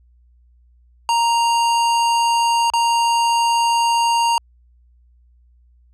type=tone with dropouts; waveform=square; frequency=932.3 Hz; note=A#5; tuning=in tune; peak=-15 dBFS; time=1.09-4.38 s; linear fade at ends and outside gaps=1 ms; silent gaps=2.701-2.736 s; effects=added 60 Hz sine -50 dBFS peak until 5.93 s + resampled to 22050 Hz